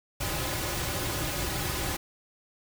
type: noise with comb filter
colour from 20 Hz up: pink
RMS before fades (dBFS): -31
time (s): 0.2-1.97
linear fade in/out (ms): 10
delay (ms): 4.4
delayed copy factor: -0.65
effects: none